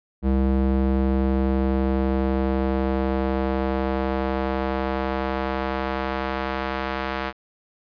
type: tone with band-pass filter sweep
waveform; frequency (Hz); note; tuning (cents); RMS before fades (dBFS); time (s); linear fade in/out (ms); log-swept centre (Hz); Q
square; 66; C2; +16; -23; 0.22-7.33; 50; 220 to 1400; 0.72
effects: resampled to 11025 Hz